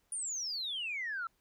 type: exponential sweep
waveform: sine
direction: down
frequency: 9600 to 1313 Hz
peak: -34 dBFS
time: 0.12-1.27 s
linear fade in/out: 2 ms
effects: tanh soft clip ceiling -30 dBFS + pink hiss -75 dBFS RMS until 1.4 s